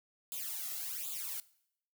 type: noise with flanger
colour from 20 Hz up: blue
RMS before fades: -40 dBFS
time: 0.32-1.4 s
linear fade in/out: 0 ms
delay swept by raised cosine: 0.26 to 1.56 ms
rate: 1.3 Hz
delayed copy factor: +0.9
effects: noise-tail reverb RT60 0.7 s tail -20 dB re dry